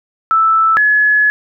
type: tone pair in turn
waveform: sine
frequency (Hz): 1318.5 / 1700.3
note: E6 / G#6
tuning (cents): 0 / +40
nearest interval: major third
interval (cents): 440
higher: second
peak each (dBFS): -8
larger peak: neither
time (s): 0.31-0.77 / 0.77-1.3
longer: second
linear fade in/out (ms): 0
effects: none